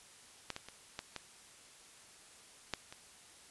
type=clicks; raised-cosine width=0.2 ms; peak=-20 / -24 / -30 / -22 / -23 / -17 / -30 dBFS; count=7; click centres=0.503 / 0.564 / 0.686 / 0.991 / 1.163 / 2.737 / 2.925 s; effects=white hiss -58 dBFS RMS until 3.5 s + resampled to 24000 Hz